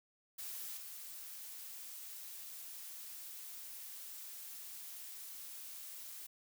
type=noise with level steps; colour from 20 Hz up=blue; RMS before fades=-45 / -49 dBFS; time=0.38-6.27 s; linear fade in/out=10 ms; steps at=0.77 s; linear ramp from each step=2 ms; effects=none